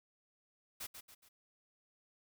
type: noise with echo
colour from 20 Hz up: white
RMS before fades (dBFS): -44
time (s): 0.8-0.87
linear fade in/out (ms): 10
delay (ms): 140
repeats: 3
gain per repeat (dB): -7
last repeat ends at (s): 1.29
effects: none